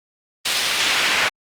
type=noise with band-pass filter sweep; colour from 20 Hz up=pink; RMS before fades=-19 dBFS; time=0.45-1.29 s; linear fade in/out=10 ms; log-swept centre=4200 to 2000 Hz; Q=1.1; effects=Opus 32 kbps